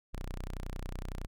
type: tone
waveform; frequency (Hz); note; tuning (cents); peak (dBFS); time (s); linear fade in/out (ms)
sawtooth; 30.87; B0; 0; -33; 0.13-1.27; 10
effects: none